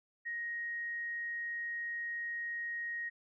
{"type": "tone", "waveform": "sine", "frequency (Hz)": 1877, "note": "A#6", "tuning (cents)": 11, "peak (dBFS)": -36, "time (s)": [0.25, 3.1], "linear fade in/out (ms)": 20, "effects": []}